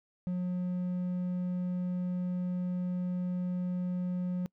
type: tone with hard clipping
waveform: sine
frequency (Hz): 180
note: F#3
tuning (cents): -47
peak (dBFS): -31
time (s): 0.27-4.46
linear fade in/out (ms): 0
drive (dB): 3
effects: noise-tail reverb RT60 0.1 s tail -26 dB re dry